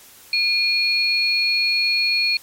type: tone pair together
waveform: sine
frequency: 2425 / 4321 Hz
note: D#7 / C#8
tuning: -45 / -45 cents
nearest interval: minor seventh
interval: 1000 cents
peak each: -19 dBFS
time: 0.33-2.37 s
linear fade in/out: 2 ms
effects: white hiss -46 dBFS RMS until 2.42 s + MP3 64 kbps